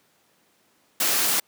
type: noise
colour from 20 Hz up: white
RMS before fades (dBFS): -22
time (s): 1-1.4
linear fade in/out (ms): 5
effects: pink hiss -63 dBFS RMS until 1.47 s + high-pass 200 Hz 12 dB/octave